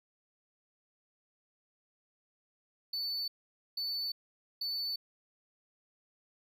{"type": "tone bursts", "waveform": "triangle", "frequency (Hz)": 4493, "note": "C#8", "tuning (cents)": 23, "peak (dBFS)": -32, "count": 3, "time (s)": [2.93, 4.96], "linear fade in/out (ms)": 5, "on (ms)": 350, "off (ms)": 490, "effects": []}